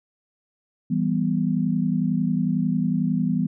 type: chord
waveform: sine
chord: E minor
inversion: none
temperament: equal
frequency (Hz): 164.81 / 196 / 246.9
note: E3 / G3 / B3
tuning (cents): 0 / 0 / 0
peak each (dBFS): -24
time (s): 0.9-3.47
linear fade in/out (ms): 10
effects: none